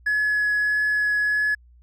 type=tone with vibrato; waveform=triangle; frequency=1693 Hz; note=G#6; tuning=33 cents sharp; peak=-16 dBFS; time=0.06-1.55 s; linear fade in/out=10 ms; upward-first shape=triangle; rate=1.6 Hz; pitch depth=9 cents each way; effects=tanh soft clip ceiling -15 dBFS + added 60 Hz sine -49 dBFS peak until 1.82 s